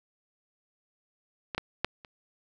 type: clicks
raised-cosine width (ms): 0.3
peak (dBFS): -17 / -14 / -9 / -30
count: 4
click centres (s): 1.548 / 1.58 / 1.846 / 2.048
effects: none